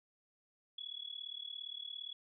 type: tone with amplitude modulation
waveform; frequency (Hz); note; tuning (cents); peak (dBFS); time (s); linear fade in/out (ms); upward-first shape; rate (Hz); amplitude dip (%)
sine; 3380; G#7; +30; -39; 0.78-2.13; 5; sine; 37.4; 90
effects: none